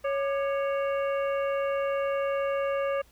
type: harmonic tone with a mistuned harmonic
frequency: 554.4 Hz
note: C#5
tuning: in tune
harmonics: 1 / 2 / 3 / 4 / 5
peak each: -26 / -34 / -40 / -42 / -43 dBFS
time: 0.04-3.02 s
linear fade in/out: 10 ms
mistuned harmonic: 2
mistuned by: +130 cents
effects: added 60 Hz sine -58 dBFS peak until 3.11 s + pink hiss -61 dBFS RMS until 3.11 s